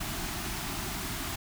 pink band-stop noise, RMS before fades -35 dBFS, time 0-1.36 s, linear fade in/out 10 ms, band 400 to 630 Hz, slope 96 dB/octave, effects none

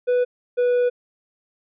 triangle tone pair in turn, 493.9 / 490.5 Hz, B4 / B4, 0 / -12 cents, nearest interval unison, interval 12 cents, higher first, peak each -14 dBFS, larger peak neither, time 0.07-0.25 / 0.57-0.9 s, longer second, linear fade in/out 20 ms, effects resampled to 8000 Hz

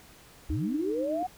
sine linear sweep, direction up, 48.73 to 753 Hz, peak -28 dBFS, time 0.49-1.27 s, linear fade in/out 10 ms
sine tone with tremolo, 308.7 Hz, D#4, 14 cents flat, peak -30 dBFS, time 0.5-1.23 s, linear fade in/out 2 ms, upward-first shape sine, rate 8.3 Hz, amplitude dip 45%
effects pink hiss -54 dBFS RMS until 1.37 s

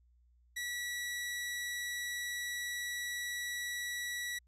sawtooth tone, 1942 Hz, B6, 30 cents flat, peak -33 dBFS, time 0.56-4.39 s, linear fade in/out 10 ms, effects added 60 Hz sine -64 dBFS peak until 4.47 s + resampled to 32000 Hz

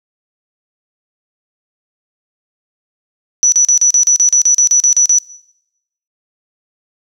sine tone bursts, 5920 Hz, F#8, in tune, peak -6 dBFS, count 14, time 3.43-5.185 s, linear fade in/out 0 ms, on 91 ms, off 37 ms, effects noise-tail reverb RT60 0.9 s tail -22 dB re dry

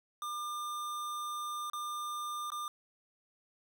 square tone with dropouts, 1200 Hz, D6, 37 cents sharp, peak -37 dBFS, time 0.22-2.68 s, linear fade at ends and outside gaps 1 ms, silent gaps 1.699-1.733 / 2.503-2.519 s, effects none

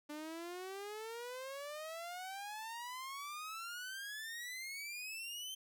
sawtooth exponential sweep, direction up, 293.7 to 3127 Hz, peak -40 dBFS, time 0.09-5.55 s, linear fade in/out 10 ms, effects none

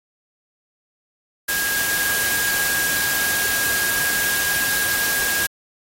sine tone in noise, 1632 Hz, G#6, 31 cents flat, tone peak -22 dBFS, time 1.48-5.47 s, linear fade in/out 10 ms, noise white, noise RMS -23 dBFS, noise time 1.48-5.47 s, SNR -2 dB, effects AAC 48 kbps

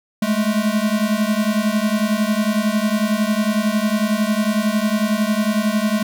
square beating tone pair, 207.7 / 218.7 Hz, G#3 / A3, 0 / -10 cents, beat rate 11 Hz, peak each -20 dBFS, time 0.22-6.03 s, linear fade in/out 5 ms, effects none

